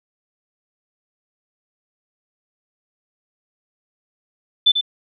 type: tone with echo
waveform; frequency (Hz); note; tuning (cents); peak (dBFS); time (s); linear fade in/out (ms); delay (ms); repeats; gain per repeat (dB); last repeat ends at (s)
sine; 3520; A7; 0; -9; 4.66-4.72; 10; 92; 1; -7; 4.812
effects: none